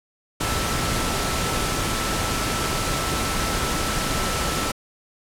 sine tone in noise, 1323 Hz, E6, 6 cents sharp, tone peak -31 dBFS, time 0.4-4.72 s, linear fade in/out 10 ms, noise pink, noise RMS -24 dBFS, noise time 0.4-4.72 s, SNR -10 dB, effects low-pass 11000 Hz 12 dB/octave

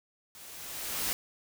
white noise with level ramp, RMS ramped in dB -50 to -30 dBFS, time 0.35-1.13 s, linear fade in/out 0 ms, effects none

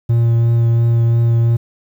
triangle tone with vibrato, 116.54 Hz, A#2, in tune, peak -8 dBFS, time 0.09-1.57 s, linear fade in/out 10 ms, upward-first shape triangle, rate 2.9 Hz, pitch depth 9 cents each way, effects 8-bit

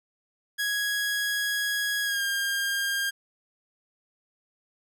sawtooth tone with pitch glide, 1661.2 to 1609.3 Hz, G#6 to G6, 0 to +45 cents, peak -22 dBFS, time 0.58-3.11 s, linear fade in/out 20 ms, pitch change -55 cents, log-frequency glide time 2.03-2.22 s, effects none

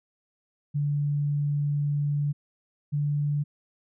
sine tone pair in turn, 145.2 / 146 Hz, D3 / D3, -19 / -10 cents, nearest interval unison, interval 9 cents, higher second, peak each -23 dBFS, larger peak neither, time 0.74-2.33 / 2.92-3.44 s, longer first, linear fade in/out 20 ms, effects none

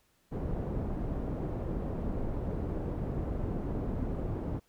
pink low-pass noise, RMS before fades -34 dBFS, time 0.31-4.6 s, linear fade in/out 20 ms, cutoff 490 Hz, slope 12 dB/octave, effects pink hiss -70 dBFS RMS until 4.68 s

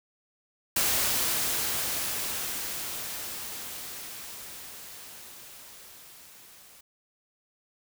white noise with level ramp, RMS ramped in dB -25 to -53 dBFS, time 0.76-6.81 s, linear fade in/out 5 ms, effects none

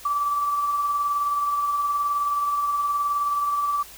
sine tone with tremolo, 1159 Hz, D6, 23 cents flat, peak -19 dBFS, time 0.05-3.83 s, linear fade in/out 5 ms, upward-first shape triangle, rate 19 Hz, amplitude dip 40%, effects added 50 Hz sine -54 dBFS peak until 3.97 s + white hiss -44 dBFS RMS until 3.97 s

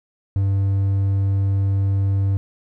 triangle tone, 98 Hz, G2, in tune, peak -14 dBFS, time 0.36-2.37 s, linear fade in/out 0 ms, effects none

